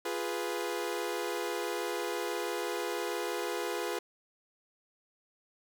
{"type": "chord", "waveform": "sawtooth", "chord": "F diminished", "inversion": "none", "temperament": "equal", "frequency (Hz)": [349.2, 415.3, 493.9], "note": ["F4", "Ab4", "Cb5"], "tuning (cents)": [0, 0, 0], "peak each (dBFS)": -33, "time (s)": [0.05, 3.99], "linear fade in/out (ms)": 5, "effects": ["11-bit"]}